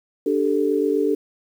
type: chord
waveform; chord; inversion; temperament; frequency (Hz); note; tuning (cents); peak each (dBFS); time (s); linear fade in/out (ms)
sine; D suspended fourth; none; equal; 293.7 / 392 / 440; D4 / G4 / A4; 0 / 0 / 0; -22 / -22 / -21; 0.26-1.15; 5
effects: 8-bit